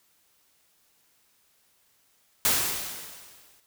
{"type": "noise with exponential decay", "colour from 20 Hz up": "white", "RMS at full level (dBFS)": -21, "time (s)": [2.45, 3.6], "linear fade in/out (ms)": 1, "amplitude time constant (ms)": 250, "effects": ["white hiss -66 dBFS RMS until 3.66 s"]}